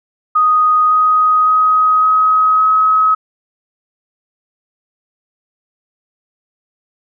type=tone with pitch steps; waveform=sine; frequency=1244.5 / 1252.4 / 1260.4 / 1268.4 / 1276.5 Hz; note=D#6 / D#6 / D#6 / D#6 / D#6; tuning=0 / +11 / +22 / +33 / +44 cents; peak=-8 dBFS; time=0.35-3.15 s; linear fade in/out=10 ms; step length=560 ms; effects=none